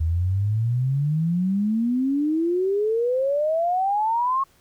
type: exponential sweep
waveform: sine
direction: up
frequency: 78.2 to 1100 Hz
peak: -19 dBFS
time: 0-4.44 s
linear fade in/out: 10 ms
effects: pink hiss -59 dBFS RMS until 4.6 s